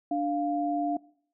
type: tone pair together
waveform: sine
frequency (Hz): 293.7 / 698.5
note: D4 / F5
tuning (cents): 0 / 0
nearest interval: octave + minor third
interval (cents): 1500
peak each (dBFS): -28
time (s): 0.11-0.97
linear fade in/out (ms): 5
effects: noise-tail reverb RT60 0.6 s tail -22 dB re dry